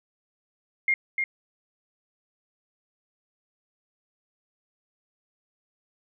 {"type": "tone with echo", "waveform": "sine", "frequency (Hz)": 2126, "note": "C7", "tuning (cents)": 27, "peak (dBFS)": -19, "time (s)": [0.88, 0.94], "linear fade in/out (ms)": 2, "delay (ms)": 300, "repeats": 1, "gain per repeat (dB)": -4, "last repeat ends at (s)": 1.24, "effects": []}